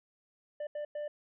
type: tone bursts at uneven times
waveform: triangle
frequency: 593 Hz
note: D5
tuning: 17 cents sharp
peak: -33 dBFS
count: 3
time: 0.6-0.67 / 0.75-0.85 / 0.95-1.08 s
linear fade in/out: 5 ms
effects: resampled to 8000 Hz